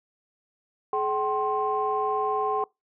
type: tone cluster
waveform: sine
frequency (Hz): 425 / 769 / 1057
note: G#4 / G5 / C6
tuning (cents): +40 / -33 / +17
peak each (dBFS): -27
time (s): 0.93-2.64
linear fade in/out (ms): 2
effects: noise-tail reverb RT60 0.2 s tail -24 dB re dry + tanh soft clip ceiling -14 dBFS

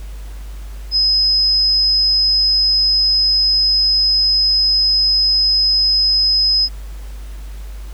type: tone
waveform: sine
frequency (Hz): 5070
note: D#8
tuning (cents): +32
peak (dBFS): -11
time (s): 0.91-6.69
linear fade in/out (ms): 50
effects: added 50 Hz sine -27 dBFS peak until 7.93 s + pink hiss -44 dBFS RMS until 7.93 s

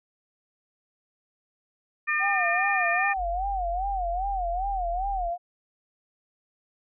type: harmonic tone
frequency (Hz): 603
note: D5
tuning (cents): +46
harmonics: 2 / 3 / 4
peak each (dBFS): -30 / -25 / -28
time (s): 2.07-3.14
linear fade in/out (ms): 20
type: tone with vibrato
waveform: sine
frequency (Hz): 740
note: F#5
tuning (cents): 0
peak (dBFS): -26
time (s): 2.19-5.38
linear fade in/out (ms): 50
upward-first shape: sine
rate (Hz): 2.5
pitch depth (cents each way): 140
type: linear sweep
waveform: sine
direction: down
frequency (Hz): 47 to 38.89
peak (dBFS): -32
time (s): 3.16-5.31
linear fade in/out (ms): 50
effects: none

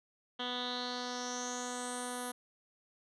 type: tone with low-pass filter sweep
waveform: 10% pulse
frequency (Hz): 247.1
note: B3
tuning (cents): +1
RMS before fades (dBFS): -39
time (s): 0.39-2.32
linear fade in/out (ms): 10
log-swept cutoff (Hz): 3200 to 11000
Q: 6.1
effects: none

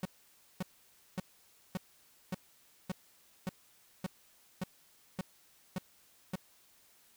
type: tone bursts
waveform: 45% pulse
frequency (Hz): 185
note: F#3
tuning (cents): 0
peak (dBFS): -33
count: 12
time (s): 0.03-6.356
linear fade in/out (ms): 2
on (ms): 23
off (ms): 550
effects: white hiss -65 dBFS RMS until 7.16 s

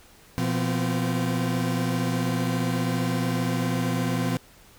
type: tone cluster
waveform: 40% pulse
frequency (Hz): 120.6 / 173.6 / 256.3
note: B2 / F3 / C4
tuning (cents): -41 / -10 / -36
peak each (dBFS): -27 / -27 / -27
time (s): 0.38-4.37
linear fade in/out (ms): 0
effects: pink hiss -53 dBFS RMS until 4.78 s

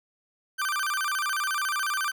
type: tone with vibrato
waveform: 40% pulse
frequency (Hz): 1349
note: E6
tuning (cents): +40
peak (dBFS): -25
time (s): 0.58-2.12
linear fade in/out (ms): 20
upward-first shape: square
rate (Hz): 14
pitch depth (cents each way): 230
effects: none

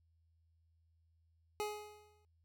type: tone with exponential decay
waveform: 25% pulse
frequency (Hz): 419.8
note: G#4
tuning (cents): +19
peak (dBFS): -31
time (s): 1.6-2.25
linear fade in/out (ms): 0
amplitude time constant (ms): 140
effects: added 82 Hz sine -70 dBFS peak until 2.44 s

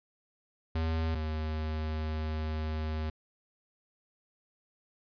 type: tone pair in turn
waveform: square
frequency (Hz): 80.6 / 78.03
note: E2 / D#2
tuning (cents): -38 / +6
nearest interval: minor second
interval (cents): 56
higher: first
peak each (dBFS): -29 / -32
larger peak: first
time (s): 0.75-1.15 / 1.15-3.1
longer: second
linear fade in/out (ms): 5
effects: resampled to 11025 Hz

